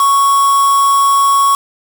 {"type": "tone with quantisation", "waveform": "triangle", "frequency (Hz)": 1108.7, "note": "C#6", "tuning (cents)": 0, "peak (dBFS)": -6, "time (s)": [0, 1.55], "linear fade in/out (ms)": 2, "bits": 3, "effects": []}